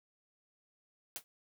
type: noise with exponential decay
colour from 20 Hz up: white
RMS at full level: -37 dBFS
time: 1.16-1.24 s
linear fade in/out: 0 ms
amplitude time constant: 17 ms
effects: none